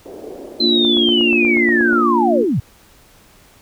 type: band-pass noise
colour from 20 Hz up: pink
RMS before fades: -34 dBFS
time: 0.05-2.04 s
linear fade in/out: 10 ms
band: 320 to 560 Hz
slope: 24 dB/octave
type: chord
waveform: sine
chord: Bb major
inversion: none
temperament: just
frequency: 233.1 / 291.4 / 349.6 Hz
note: Bb3 / D4 / F4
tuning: 0 / -13 / +2 cents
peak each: -18 / -21 / -17 dBFS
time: 0.59-2.46 s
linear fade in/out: 50 ms
type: linear sweep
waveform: sine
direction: down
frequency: 4115 to 89.4 Hz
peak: -14 dBFS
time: 0.6-2.6 s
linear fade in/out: 5 ms
type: click train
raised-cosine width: 1 ms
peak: -16 dBFS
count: 10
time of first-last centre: 0.85-1.93 s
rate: 8.33 Hz
effects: pink hiss -49 dBFS RMS until 3.61 s